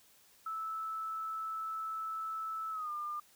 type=tone with pitch glide; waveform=sine; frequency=1311 to 1202.2 Hz; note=E6 to D6; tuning=-10 to +40 cents; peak=-36 dBFS; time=0.46-3.2 s; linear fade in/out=5 ms; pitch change=-150 cents; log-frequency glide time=2.71-2.91 s; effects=white hiss -64 dBFS RMS until 3.35 s